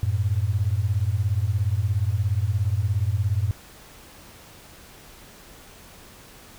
sine beating tone pair, 92.5 / 109.5 Hz, F#2 / A2, 0 / -8 cents, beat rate 17 Hz, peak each -23 dBFS, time 0.03-3.51 s, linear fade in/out 0 ms, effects pink hiss -47 dBFS RMS until 6.58 s

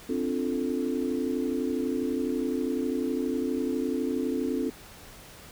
sine chord, D minor seventh, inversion third, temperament equal, 261.6 / 293.7 / 349.2 / 440 Hz, C4 / D4 / F4 / A4, 0 / 0 / 0 / 0 cents, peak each -29 / -32 / -33 / -33 dBFS, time 0.09-4.7 s, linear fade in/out 5 ms, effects pink hiss -48 dBFS RMS until 5.51 s

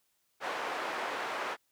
white band-pass noise, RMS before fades -36 dBFS, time 0.4-1.57 s, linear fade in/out 50 ms, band 460 to 1400 Hz, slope 12 dB/octave, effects white hiss -75 dBFS RMS until 1.71 s

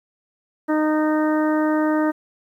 harmonic tone, 308 Hz, D#4, 17 cents flat, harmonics 1 / 2 / 3 / 4 / 5 / 6, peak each -18 / -24 / -28 / -30 / -32 / -34 dBFS, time 0.68-2.12 s, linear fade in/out 20 ms, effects 9-bit

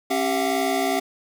square tone cluster, 271.8 / 391.1 / 674 / 736 Hz, C#4 / G4 / E5 / F#5, -34 / -4 / +38 / -9 cents, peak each -27 dBFS, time 0.1-1 s, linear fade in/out 10 ms, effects none

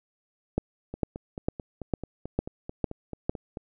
two click trains, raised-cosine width 2 ms, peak -22 / -11 dBFS, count 13 / 7, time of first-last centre 0.94-3.572 / 0.58-3.295 s, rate 4.56 / 2.21 Hz, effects none

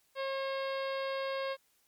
harmonic tone, 540 Hz, C#5, 45 cents flat, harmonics 1 / 2 / 3 / 4 / 5 / 6 / 7 / 8 / 9, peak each -34 / -40 / -44 / -46 / -48 / -50 / -51 / -52 / -53 dBFS, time 0.15-1.57 s, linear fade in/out 50 ms, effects white hiss -71 dBFS RMS until 1.87 s + MP3 96 kbps

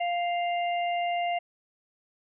harmonic tone, 698.5 Hz, F5, in tune, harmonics 1 / 3 / 4, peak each -26 / -36 / -38 dBFS, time 0-1.39 s, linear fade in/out 10 ms, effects none

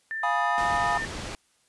sine tone with pitch glide, 1782 to 1804.8 Hz, A6 to A6, +22 to +44 cents, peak -29 dBFS, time 0.11-1.05 s, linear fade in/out 0 ms, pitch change +22 cents, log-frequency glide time 0.44-0.67 s
triangle chord, F half-diminished seventh, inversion none, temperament equal with one note detuned, 698.5 / 830.6 / 977.5 / 1244.5 Hz, F5 / Ab5 / Cb6 / Eb6, 0 / 0 / -18 / 0 cents, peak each -27 dBFS, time 0.23-0.98 s, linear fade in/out 5 ms
pink low-pass noise, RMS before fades -36 dBFS, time 0.58-1.35 s, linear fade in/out 0 ms, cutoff 7100 Hz, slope 12 dB/octave
effects white hiss -66 dBFS RMS until 1.68 s + resampled to 24000 Hz

